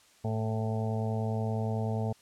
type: harmonic tone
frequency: 110.4 Hz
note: A2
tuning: 6 cents sharp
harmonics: 1 / 2 / 4 / 5 / 6 / 7 / 8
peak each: -30 / -35 / -38 / -43 / -40 / -42 / -46 dBFS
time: 0.24-2.13 s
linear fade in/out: 10 ms
effects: white hiss -61 dBFS RMS until 2.21 s + low-pass 9000 Hz 12 dB/octave